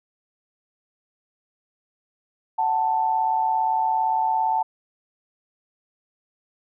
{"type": "tone pair together", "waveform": "sine", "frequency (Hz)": [746, 883.6], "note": ["F#5", "A5"], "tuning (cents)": [14, 7], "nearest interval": "minor third", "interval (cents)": 293, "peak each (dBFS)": [-25, -20], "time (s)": [2.58, 4.63], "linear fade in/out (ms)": 10, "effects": []}